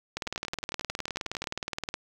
two click trains, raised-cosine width 0.2 ms, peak -19 / -14 dBFS, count 14 / 35, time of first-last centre 0.27-1.441 / 0.17-1.941 s, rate 11.1 / 19.2 Hz, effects 7-bit

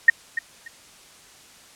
sine tone with echo, 1855 Hz, A#6, 9 cents flat, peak -6 dBFS, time 0.08-0.1 s, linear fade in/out 5 ms, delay 290 ms, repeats 2, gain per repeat -14 dB, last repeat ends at 0.68 s, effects white hiss -49 dBFS RMS until 1.75 s + low-pass 9000 Hz 12 dB/octave

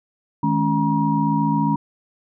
sine tone cluster, 156.3 / 211.1 / 278.8 / 953 Hz, D#3 / G#3 / C#4 / A#5, +8 / +29 / +10 / +38 cents, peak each -22 dBFS, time 0.43-1.76 s, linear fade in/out 5 ms, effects none

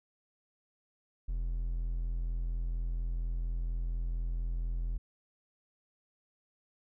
triangle tone, 42.13 Hz, E1, 38 cents sharp, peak -29 dBFS, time 1.28-4.98 s, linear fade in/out 10 ms, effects none

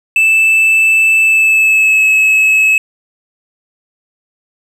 triangle tone with pitch glide, 2637 to 2583 Hz, E7 to E7, 0 to -36 cents, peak -5 dBFS, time 0.16-2.78 s, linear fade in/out 2 ms, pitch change -36 cents, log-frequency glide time 1.22-2.04 s, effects none

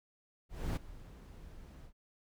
brown noise with ADSR envelope, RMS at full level -32 dBFS, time 0.49-1.93 s, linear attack 270 ms, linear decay 17 ms, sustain -19 dB, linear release 83 ms, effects none

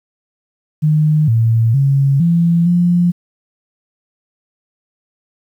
sine tone with pitch steps, 153.2 / 113.8 / 138 / 169.4 / 175 Hz, D#3 / A#2 / C#3 / E3 / F3, -27 / -41 / -7 / +48 / +4 cents, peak -9 dBFS, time 0.82-3.12 s, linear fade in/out 20 ms, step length 460 ms, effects 8-bit

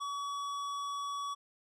sine tone with hard clipping, 1134 Hz, C#6, 39 cents sharp, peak -37 dBFS, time 0-1.35 s, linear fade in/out 20 ms, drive 12 dB, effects none

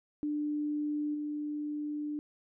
sine tone with level steps, 297.2 Hz, D4, 21 cents sharp, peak -30 / -33 dBFS, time 0.23-2.19 s, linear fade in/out 0 ms, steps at 1.14 s, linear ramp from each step 10 ms, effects none

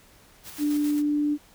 white noise with tremolo, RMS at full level -40 dBFS, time 0.43-1.03 s, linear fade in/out 50 ms, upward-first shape square, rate 7.3 Hz, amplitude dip 40%
sine tone, 294.8 Hz, D4, 7 cents sharp, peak -21 dBFS, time 0.58-1.38 s, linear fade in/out 50 ms
effects pink hiss -55 dBFS RMS until 1.54 s

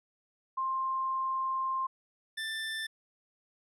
sine / 25% pulse tone pair in turn, 1055 / 1774.3 Hz, C6 / A6, +14 / +14 cents, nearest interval major sixth, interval 900 cents, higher second, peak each -29 / -30 dBFS, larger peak first, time 0.57-1.87 / 2.37-2.87 s, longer first, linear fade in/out 10 ms, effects low-pass 10000 Hz 12 dB/octave

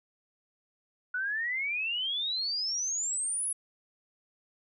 sine exponential sweep, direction up, 1456 to 10840 Hz, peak -29 dBFS, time 1.14-3.53 s, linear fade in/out 5 ms, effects none

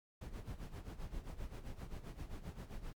brown noise with tremolo, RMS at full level -43 dBFS, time 0.21-2.93 s, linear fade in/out 5 ms, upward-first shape sine, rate 7.6 Hz, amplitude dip 75%, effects MP3 96 kbps

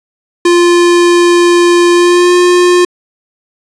square tone with pitch glide, 348.2 to 355.7 Hz, F4 to F4, -5 to +32 cents, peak -5 dBFS, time 0.45-2.85 s, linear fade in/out 5 ms, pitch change +37 cents, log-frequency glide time 1.93-2.34 s, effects resampled to 22050 Hz + 7-bit

